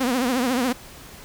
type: tone with vibrato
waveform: sawtooth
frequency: 251.3 Hz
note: B3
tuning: 30 cents sharp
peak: -16 dBFS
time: 0-0.73 s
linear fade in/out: 10 ms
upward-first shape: triangle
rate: 14 Hz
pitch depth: 140 cents each way
effects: pink hiss -43 dBFS RMS until 1.24 s